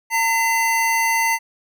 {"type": "tone pair together", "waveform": "square", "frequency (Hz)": [909.3, 2033], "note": ["A#5", "B6"], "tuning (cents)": [-43, 50], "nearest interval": "octave + major second", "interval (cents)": 1393, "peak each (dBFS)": -20, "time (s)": [0.1, 1.39], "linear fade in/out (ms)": 50, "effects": []}